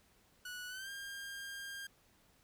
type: tone with pitch glide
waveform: sawtooth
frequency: 1472 to 1605.2 Hz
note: F#6 to G6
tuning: -9 to +41 cents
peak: -40 dBFS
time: 0.45-1.87 s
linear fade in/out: 5 ms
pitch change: +150 cents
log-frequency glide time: 0.68-0.9 s
effects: pink hiss -69 dBFS RMS until 2.43 s